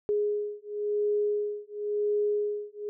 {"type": "beating tone pair", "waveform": "sine", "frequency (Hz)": [415.3, 416.25], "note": ["G#4", "G#4"], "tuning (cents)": [0, 4], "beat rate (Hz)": 0.95, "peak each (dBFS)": -29, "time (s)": [0.09, 2.89], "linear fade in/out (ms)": 0, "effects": []}